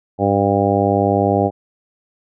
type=harmonic tone; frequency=100 Hz; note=G2; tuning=35 cents sharp; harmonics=1 / 2 / 3 / 4 / 5 / 6 / 7 / 8; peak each=-21 / -21 / -21 / -21 / -21 / -21 / -21 / -21 dBFS; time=0.18-1.51 s; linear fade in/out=50 ms; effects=none